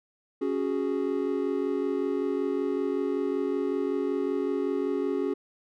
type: chord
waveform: triangle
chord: C# suspended fourth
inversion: none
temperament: equal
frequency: 277.2 / 370 / 415.3 Hz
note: C#4 / F#4 / G#4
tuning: 0 / 0 / 0 cents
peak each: -28 dBFS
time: 0.41-5.34 s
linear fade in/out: 10 ms
effects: none